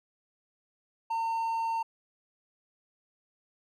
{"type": "tone", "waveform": "triangle", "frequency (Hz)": 909, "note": "A#5", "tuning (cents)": -44, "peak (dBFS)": -26, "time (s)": [1.1, 1.83], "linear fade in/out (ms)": 10, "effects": []}